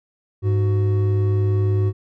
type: tone pair together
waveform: triangle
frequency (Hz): 101.93 / 372.6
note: G#2 / F#4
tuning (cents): -32 / +12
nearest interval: octave + minor seventh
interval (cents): 2244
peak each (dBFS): -14 / -24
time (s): 0.42-1.93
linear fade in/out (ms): 50
effects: none